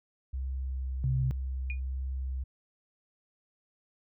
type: tone with vibrato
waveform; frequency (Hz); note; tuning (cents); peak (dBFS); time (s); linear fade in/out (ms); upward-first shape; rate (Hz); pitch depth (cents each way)
sine; 65.4; C2; 0; -31; 0.33-2.44; 10; sine; 1.3; 10
type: tone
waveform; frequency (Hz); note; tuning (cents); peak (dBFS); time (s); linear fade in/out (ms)
sine; 130; C3; -11; -26; 1.04-1.31; 0
type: tone with exponential decay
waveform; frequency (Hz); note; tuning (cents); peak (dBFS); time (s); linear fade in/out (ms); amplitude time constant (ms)
sine; 2443; D#7; -32; -32; 1.7-1.8; 1; 21
effects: none